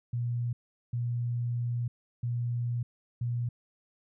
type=tone bursts at uneven times; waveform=sine; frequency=120 Hz; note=B2; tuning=49 cents flat; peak=-28 dBFS; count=4; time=0.13-0.53 / 0.93-1.88 / 2.23-2.83 / 3.21-3.49 s; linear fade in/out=5 ms; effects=none